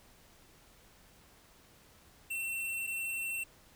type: tone pair in turn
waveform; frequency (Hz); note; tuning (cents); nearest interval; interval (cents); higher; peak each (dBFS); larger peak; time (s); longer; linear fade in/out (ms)
square; 2704 / 2704; E7 / E7; +43 / +43; unison; 0; neither; -35 / -35; neither; 2.3-2.87 / 2.87-3.44; neither; 10
effects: pink hiss -61 dBFS RMS until 3.75 s